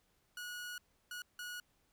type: tone bursts at uneven times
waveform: sawtooth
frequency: 1456 Hz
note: F#6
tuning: 28 cents flat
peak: -39 dBFS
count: 3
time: 0.37-0.78 / 1.11-1.22 / 1.39-1.6 s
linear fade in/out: 2 ms
effects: pink hiss -75 dBFS RMS until 1.92 s